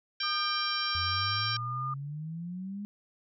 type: harmonic tone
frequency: 788 Hz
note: G5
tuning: 9 cents sharp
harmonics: 2 / 3 / 4 / 5 / 6 / 7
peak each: -37 / -39 / -37 / -39 / -38 / -34 dBFS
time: 0.2-1.57 s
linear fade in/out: 5 ms
type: tone with tremolo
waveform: sine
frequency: 1214 Hz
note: D#6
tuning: 43 cents flat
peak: -31 dBFS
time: 0.23-1.94 s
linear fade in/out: 5 ms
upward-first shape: triangle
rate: 1.3 Hz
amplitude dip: 35%
type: exponential sweep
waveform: sine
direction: up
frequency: 86 to 207.7 Hz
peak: -35 dBFS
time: 0.95-2.85 s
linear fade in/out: 0 ms
effects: none